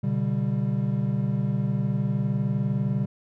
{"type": "chord", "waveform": "triangle", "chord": "G major", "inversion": "first", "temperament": "equal with one note detuned", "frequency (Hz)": [123.47, 143.23, 196], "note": ["B2", "D3", "G3"], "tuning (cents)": [0, -43, 0], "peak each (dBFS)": -25, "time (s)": [0.03, 3.06], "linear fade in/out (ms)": 10, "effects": []}